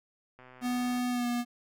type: click train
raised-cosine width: 0.5 ms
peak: -37 dBFS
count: 77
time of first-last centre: 0.39-0.988 s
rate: 127 Hz
type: tone with pitch glide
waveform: square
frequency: 247.1 to 241.2 Hz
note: B3 to B3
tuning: +1 to -41 cents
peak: -29 dBFS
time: 0.61-1.45 s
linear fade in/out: 50 ms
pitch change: -42 cents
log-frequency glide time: 1.1-1.27 s
effects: none